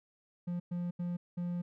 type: tone bursts at uneven times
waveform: triangle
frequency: 175.3 Hz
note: F3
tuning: 7 cents sharp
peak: -31 dBFS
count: 4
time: 0.47-0.6 / 0.71-0.91 / 0.99-1.17 / 1.37-1.62 s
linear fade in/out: 10 ms
effects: none